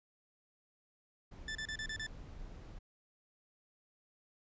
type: noise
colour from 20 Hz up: brown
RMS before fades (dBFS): -49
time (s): 1.31-2.79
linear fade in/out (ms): 10
type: tone bursts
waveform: sawtooth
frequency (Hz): 1760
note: A6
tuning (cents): 0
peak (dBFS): -35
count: 6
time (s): 1.48-2.066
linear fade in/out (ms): 2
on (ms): 71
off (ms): 32
effects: resampled to 16000 Hz